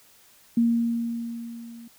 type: tone with level ramp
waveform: sine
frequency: 233.1 Hz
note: A#3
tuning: in tune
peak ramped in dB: -16 to -41 dBFS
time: 0.57-1.88 s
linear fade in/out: 5 ms
effects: white hiss -56 dBFS RMS until 1.98 s